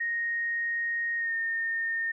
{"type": "tone with pitch glide", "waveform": "sine", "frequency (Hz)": [1864.7, 1828.4], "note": ["A#6", "A#6"], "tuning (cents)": [0, -34], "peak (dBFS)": -27, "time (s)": [0, 2.12], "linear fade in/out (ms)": 10, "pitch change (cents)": -34, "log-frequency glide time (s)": [1.17, 1.34], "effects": []}